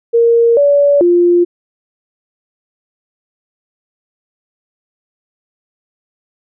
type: tone with pitch steps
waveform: sine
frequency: 465.8 / 572 / 349.4 Hz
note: A#4 / D5 / F4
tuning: -1 / -46 / +1 cents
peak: -6 dBFS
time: 0.13-1.45 s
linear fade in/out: 20 ms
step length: 440 ms
effects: none